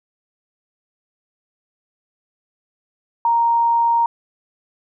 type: tone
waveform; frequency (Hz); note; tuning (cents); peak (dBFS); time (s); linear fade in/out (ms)
sine; 932.3; A#5; 0; -13; 3.25-4.06; 2
effects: none